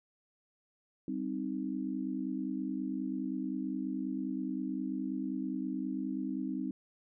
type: chord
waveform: sine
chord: C minor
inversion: second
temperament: equal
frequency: 196 / 261.6 / 311.1 Hz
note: G3 / C4 / Eb4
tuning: 0 / 0 / 0 cents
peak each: -39 / -36 / -38 dBFS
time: 1.08-6.71 s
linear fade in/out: 2 ms
effects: none